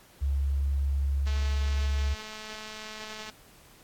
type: tone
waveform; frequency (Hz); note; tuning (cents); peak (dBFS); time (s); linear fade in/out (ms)
sine; 69.4; C#2; +3; -24; 0.21-2.15; 20
type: click train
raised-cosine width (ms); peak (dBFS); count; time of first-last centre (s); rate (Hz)
0.2; -24; 439; 1.27-3.298; 216
effects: pink hiss -56 dBFS RMS until 3.83 s + AAC 64 kbps